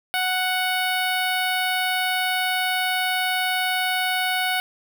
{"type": "tone with notch filter", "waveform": "10% pulse", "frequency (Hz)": 740, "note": "F#5", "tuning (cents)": 0, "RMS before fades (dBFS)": -23, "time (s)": [0.14, 4.6], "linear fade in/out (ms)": 0, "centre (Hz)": 6200, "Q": 0.89, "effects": []}